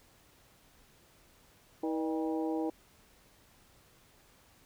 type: harmonic tone with a mistuned harmonic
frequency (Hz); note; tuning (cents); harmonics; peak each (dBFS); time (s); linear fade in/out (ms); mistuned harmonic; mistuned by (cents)
160.1; D#3; +50; 2 / 3 / 4 / 5 / 6; -32 / -37 / -42 / -41 / -48; 1.83-2.7; 5; 4; -85
effects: pink hiss -63 dBFS RMS until 4.65 s